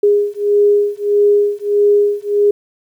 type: beating tone pair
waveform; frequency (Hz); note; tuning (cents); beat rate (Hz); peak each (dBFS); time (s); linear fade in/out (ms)
sine; 410 / 411.6; G#4 / G#4; -22 / -16; 1.6; -13; 0.03-2.51; 5
effects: 8-bit